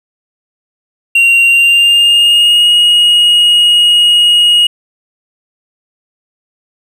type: tone with pitch glide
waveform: triangle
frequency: 2760 to 2882 Hz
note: F7 to F#7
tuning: -21 to -46 cents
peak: -3 dBFS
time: 1.15-4.67 s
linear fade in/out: 5 ms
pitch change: +75 cents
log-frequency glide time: 1.45-2.69 s
effects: none